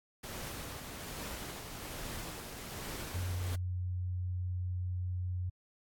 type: noise with tremolo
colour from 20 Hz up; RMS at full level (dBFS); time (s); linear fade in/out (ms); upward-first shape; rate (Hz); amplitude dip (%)
pink; -42; 0.23-3.56; 10; triangle; 1.2; 40
type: tone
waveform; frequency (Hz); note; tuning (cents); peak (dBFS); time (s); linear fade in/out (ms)
sine; 90.5; F#2; -38; -33; 3.14-5.5; 10
effects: AAC 64 kbps